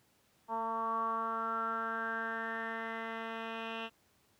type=tone with low-pass filter sweep; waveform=10% pulse; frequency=226 Hz; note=A3; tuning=47 cents sharp; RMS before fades=-37 dBFS; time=0.48-3.9 s; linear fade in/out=50 ms; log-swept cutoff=970 to 2700 Hz; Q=7.7; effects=pink hiss -70 dBFS RMS until 4.39 s + high-pass 80 Hz 12 dB/octave